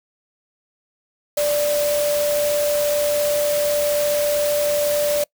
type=tone in noise; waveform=sine; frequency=587 Hz; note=D5; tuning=1 cent flat; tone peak=-17 dBFS; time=1.37-5.24 s; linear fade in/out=5 ms; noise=white; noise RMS=-27 dBFS; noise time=1.37-5.24 s; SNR=+7 dB; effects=noise-tail reverb RT60 0.1 s tail -25 dB re dry